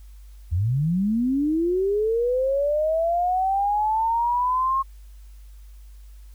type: linear sweep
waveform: sine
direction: up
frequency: 76.8 to 1083 Hz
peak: -19 dBFS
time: 0.51-4.83 s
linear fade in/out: 20 ms
effects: added 50 Hz sine -41 dBFS peak until 6.34 s + white hiss -61 dBFS RMS until 6.34 s